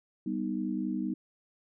sine chord, G augmented, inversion none, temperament equal, 196 / 246.9 / 311.1 Hz, G3 / B3 / D#4, 0 / 0 / 0 cents, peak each -34 dBFS, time 0.26-1.14 s, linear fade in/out 5 ms, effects none

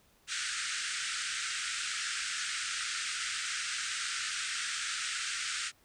pink band-pass noise, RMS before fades -36 dBFS, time 0.27-5.72 s, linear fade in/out 50 ms, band 1300 to 9100 Hz, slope 96 dB/octave, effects pink hiss -66 dBFS RMS until 5.84 s

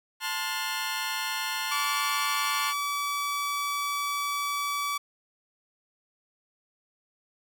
15% pulse chord, F major, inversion first, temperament equal with one note detuned, 880 / 1046.5 / 1432 Hz, A5 / C6 / F6, 0 / 0 / +43 cents, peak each -27 dBFS, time 0.2-2.74 s, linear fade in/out 50 ms
sawtooth tone, 1148 Hz, D6, 40 cents flat, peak -24 dBFS, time 1.71-4.98 s, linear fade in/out 10 ms
effects none

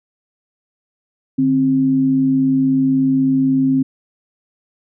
sine tone pair together, 148.78 / 265.1 Hz, D3 / C4, +23 / +23 cents, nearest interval minor seventh, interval 1000 cents, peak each -23 / -12 dBFS, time 1.38-3.83 s, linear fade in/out 10 ms, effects none

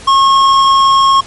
triangle tone with hard clipping, 1086 Hz, C#6, 36 cents flat, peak -7 dBFS, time 0.07-1.21 s, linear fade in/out 10 ms, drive 14 dB, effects pink hiss -33 dBFS RMS until 1.26 s + MP3 48 kbps

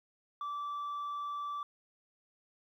sine tone, 1162 Hz, D6, 19 cents flat, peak -33 dBFS, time 0.41-1.63 s, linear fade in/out 2 ms, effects tanh soft clip ceiling -35 dBFS + 12-bit

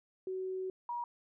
sine tone pair in turn, 375 / 956.5 Hz, F#4 / A#5, +23 / +44 cents, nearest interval octave + major third, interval 1621 cents, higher second, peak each -35 / -35 dBFS, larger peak neither, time 0.27-0.7 / 0.89-1.04 s, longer first, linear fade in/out 2 ms, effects none

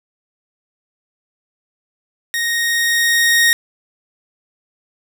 sawtooth tone with level ramp, 1864.7 Hz, A#6, in tune, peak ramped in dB -14 to -6 dBFS, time 2.34-3.53 s, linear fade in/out 0 ms, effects none

